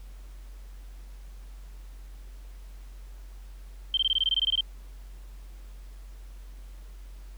sine tone bursts, 3136 Hz, G7, in tune, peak -21 dBFS, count 13, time 3.94-4.608 s, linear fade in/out 2 ms, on 32 ms, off 21 ms, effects added 46 Hz sine -41 dBFS peak until 7.37 s + pink hiss -59 dBFS RMS until 7.37 s

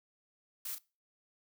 blue noise with echo, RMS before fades -40 dBFS, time 0.65-0.75 s, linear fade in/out 5 ms, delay 35 ms, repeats 1, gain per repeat -7 dB, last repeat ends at 0.785 s, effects noise-tail reverb RT60 0.3 s tail -21 dB re dry

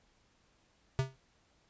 square tone with exponential decay, 132.6 Hz, C3, 23 cents sharp, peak -25 dBFS, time 0.99-1.16 s, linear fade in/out 0 ms, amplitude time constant 35 ms, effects pink hiss -70 dBFS RMS until 1.69 s + resampled to 16000 Hz

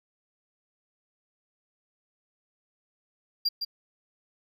triangle tone with echo, 4766 Hz, D8, 25 cents sharp, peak -21 dBFS, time 3.45-3.49 s, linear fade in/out 10 ms, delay 160 ms, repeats 1, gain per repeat -6 dB, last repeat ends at 3.65 s, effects none

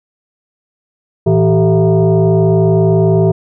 sine tone with frequency modulation, 110.9 Hz, A2, 14 cents sharp, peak -7 dBFS, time 1.26-3.32 s, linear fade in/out 10 ms, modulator 274 Hz, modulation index 1.6, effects none

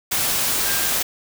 sine tone in noise, 1600 Hz, G6, 35 cents sharp, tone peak -31 dBFS, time 0.65-0.91 s, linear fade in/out 10 ms, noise white, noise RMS -21 dBFS, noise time 0.11-1.03 s, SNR -13 dB, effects none

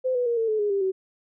sine tone with pitch steps, 514 / 492.2 / 471.3 / 451.4 / 432.2 / 413.9 / 396.3 / 379.5 Hz, C5 / B4 / A#4 / A4 / A4 / G#4 / G4 / F#4, -31 / -6 / +19 / +44 / -31 / -6 / +19 / +44 cents, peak -21 dBFS, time 0.04-0.92 s, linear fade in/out 20 ms, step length 110 ms, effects none

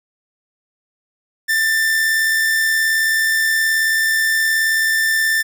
45% pulse tone with amplitude modulation, 1781 Hz, A6, 21 cents sharp, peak -13 dBFS, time 1.48-5.43 s, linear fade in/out 20 ms, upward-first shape sine, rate 78.8 Hz, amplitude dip 25%, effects none

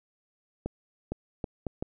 accelerating click train, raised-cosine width 2 ms, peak -18 dBFS, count 5, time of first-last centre 0.66-1.825 s, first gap 460 ms, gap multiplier 0.7, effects none

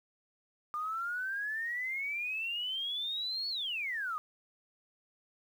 sine exponential two-way sweep, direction up then down, 1200 to 4435 to 1200 Hz, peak -33 dBFS, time 0.74-4.18 s, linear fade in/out 0 ms, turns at 3.49 s, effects 10-bit

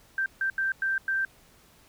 sine tone bursts at uneven times, 1568 Hz, G6, in tune, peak -24 dBFS, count 5, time 0.18-0.26 / 0.41-0.5 / 0.58-0.72 / 0.82-0.98 / 1.08-1.25 s, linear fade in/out 2 ms, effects pink hiss -58 dBFS RMS until 1.88 s

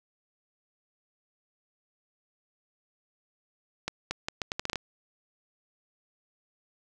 accelerating click train, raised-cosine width 0.2 ms, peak -13 dBFS, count 10, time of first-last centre 3.88-4.757 s, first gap 230 ms, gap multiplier 0.76, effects none

